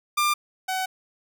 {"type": "tone pair in turn", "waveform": "sawtooth", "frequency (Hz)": [1194, 752.2], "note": ["D6", "F#5"], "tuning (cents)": [28, 28], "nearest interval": "minor sixth", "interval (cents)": 800, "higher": "first", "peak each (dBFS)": [-16, -21], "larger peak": "first", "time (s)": [[0.17, 0.34], [0.68, 0.86]], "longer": "second", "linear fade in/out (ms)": 10, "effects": []}